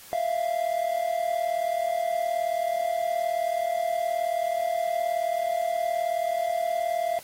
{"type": "tone pair together", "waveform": "triangle", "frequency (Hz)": [655, 693.9], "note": ["E5", "F5"], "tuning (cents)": [-11, -11], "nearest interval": "minor second", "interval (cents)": 100, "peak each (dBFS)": [-26, -24], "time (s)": [0.13, 7.19], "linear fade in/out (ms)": 0, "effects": ["white hiss -47 dBFS RMS until 7.23 s", "AAC 48 kbps"]}